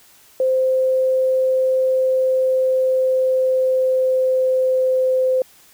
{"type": "tone with pitch glide", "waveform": "sine", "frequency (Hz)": [520, 516.1], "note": ["C5", "C5"], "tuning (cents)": [-11, -24], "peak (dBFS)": -14, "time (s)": [0.4, 5.42], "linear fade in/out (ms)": 2, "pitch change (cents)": -13, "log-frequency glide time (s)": [1.88, 5.29], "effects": ["white hiss -50 dBFS RMS until 5.73 s"]}